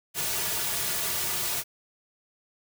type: noise with comb filter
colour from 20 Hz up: white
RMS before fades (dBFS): -29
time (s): 0.14-1.64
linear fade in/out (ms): 50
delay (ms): 3.8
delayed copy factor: -1
effects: none

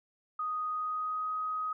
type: tone with pitch glide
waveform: sine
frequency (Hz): 1244.5 to 1257.5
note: D#6 to D#6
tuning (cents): 0 to +18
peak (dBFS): -31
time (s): 0.39-1.73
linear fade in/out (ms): 5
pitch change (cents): +18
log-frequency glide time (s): 0.71-1.33
effects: none

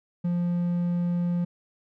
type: tone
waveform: triangle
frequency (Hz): 174.61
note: F3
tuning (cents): 0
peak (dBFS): -21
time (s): 0.24-1.45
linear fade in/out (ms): 10
effects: none

